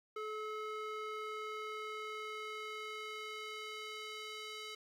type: tone with band-pass filter sweep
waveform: square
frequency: 430.2 Hz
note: A4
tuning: 39 cents flat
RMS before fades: -44 dBFS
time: 0.16-4.75 s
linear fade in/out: 5 ms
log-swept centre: 1100 to 3400 Hz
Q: 1.1
effects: 12-bit